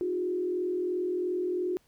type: tone with frequency modulation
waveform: sine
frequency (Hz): 360.4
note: F#4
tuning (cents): -45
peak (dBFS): -27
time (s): 0.01-1.77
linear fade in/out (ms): 0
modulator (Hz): 42.9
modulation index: 0.66
effects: pink hiss -67 dBFS RMS until 1.87 s